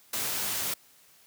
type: noise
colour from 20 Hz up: white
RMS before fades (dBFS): -31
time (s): 0.13-0.74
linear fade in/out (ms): 5
effects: white hiss -59 dBFS RMS until 1.26 s + high-pass 80 Hz 12 dB/octave